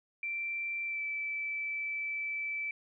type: tone with pitch glide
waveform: sine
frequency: 2349 to 2317 Hz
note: D7 to D7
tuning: 0 to -24 cents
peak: -33 dBFS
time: 0.23-2.71 s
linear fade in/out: 2 ms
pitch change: -24 cents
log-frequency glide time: 0.85-1.02 s
effects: none